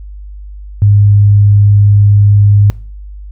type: tone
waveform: sine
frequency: 102.3 Hz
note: G#2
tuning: 26 cents flat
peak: -3 dBFS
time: 0.82-2.7 s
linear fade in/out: 0 ms
effects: noise-tail reverb RT60 0.4 s tail -23 dB re dry + added 50 Hz sine -25 dBFS peak until 3.31 s